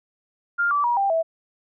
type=tone with pitch steps; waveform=sine; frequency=1401 / 1157.9 / 956.9 / 790.8 / 653.6 Hz; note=F6 / D6 / A#5 / G5 / E5; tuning=+5 / -25 / +45 / +15 / -15 cents; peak=-18 dBFS; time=0.58-1.23 s; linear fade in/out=20 ms; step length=130 ms; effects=none